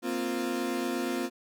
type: chord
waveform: 35% pulse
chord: Bb suspended second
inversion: none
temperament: equal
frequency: 233.1 / 261.6 / 349.2 Hz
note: Bb3 / C4 / F4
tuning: 0 / 0 / 0 cents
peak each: -34 / -31 / -31 dBFS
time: 0.02-1.3 s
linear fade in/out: 50 ms
effects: none